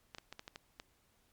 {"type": "clicks", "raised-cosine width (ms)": 0.2, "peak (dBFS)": -28, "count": 7, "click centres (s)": [0.148, 0.184, 0.326, 0.394, 0.479, 0.559, 0.799], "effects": ["pink hiss -72 dBFS RMS until 1.32 s", "MP3 96 kbps"]}